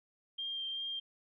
sine tone with vibrato, 3186 Hz, G7, 27 cents sharp, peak -36 dBFS, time 0.38-1 s, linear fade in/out 10 ms, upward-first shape sine, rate 2.6 Hz, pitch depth 12 cents each way, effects none

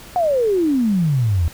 sine exponential sweep, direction down, 740 to 77.8 Hz, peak -14 dBFS, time 0.16-1.48 s, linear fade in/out 0 ms, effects pink hiss -40 dBFS RMS until 1.53 s

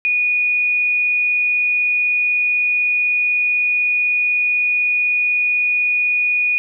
sine tone, 2461 Hz, D#7, 20 cents flat, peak -14 dBFS, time 0.05-6.58 s, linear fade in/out 0 ms, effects none

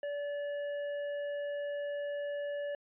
sine tone with tanh clipping, 577 Hz, D5, 31 cents flat, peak -36 dBFS, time 0.03-2.75 s, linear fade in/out 2 ms, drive 10 dB, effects resampled to 8000 Hz

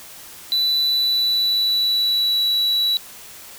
triangle tone with pitch glide, 3976 to 3924 Hz, B7 to B7, +11 to -12 cents, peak -15 dBFS, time 0.52-2.97 s, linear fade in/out 0 ms, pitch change -23 cents, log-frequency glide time 0.79-2.46 s, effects white hiss -40 dBFS RMS until 3.58 s

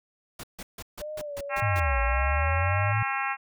pink noise bursts, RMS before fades -39 dBFS, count 8, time 0.39-1.8 s, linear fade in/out 5 ms, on 45 ms, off 150 ms
sine tone with vibrato, 587.3 Hz, D5, in tune, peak -33 dBFS, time 1-2.93 s, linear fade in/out 20 ms, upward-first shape sine, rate 1.8 Hz, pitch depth 75 cents each way
harmonic tone, 270 Hz, C#4, 45 cents flat, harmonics 3 / 4 / 5 / 6 / 7 / 8 / 9 / 10, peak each -32 / -33 / -34 / -35 / -35 / -36 / -37 / -37 dBFS, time 1.49-3.37 s, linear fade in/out 50 ms
sine linear two-way sweep, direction down then up, 111.8 to 55 to 111.4 Hz, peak -24 dBFS, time 1.62-3.03 s, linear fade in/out 5 ms, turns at 2.01 s
effects none

